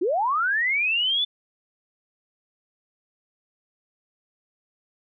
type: linear sweep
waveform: sine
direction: up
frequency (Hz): 313.7 to 3520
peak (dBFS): -20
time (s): 0.01-1.25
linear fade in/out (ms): 10
effects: none